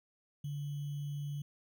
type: tone with sample-and-hold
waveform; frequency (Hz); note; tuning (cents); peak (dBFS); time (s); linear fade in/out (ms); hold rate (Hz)
sine; 144.4; D3; -29; -36; 0.44-1.42; 5; 3150
effects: none